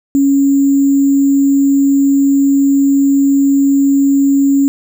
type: tone with sample-and-hold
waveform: sine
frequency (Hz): 277.2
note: C#4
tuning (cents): 0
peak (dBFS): -7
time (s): 0.15-4.68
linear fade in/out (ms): 0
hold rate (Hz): 7350
effects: none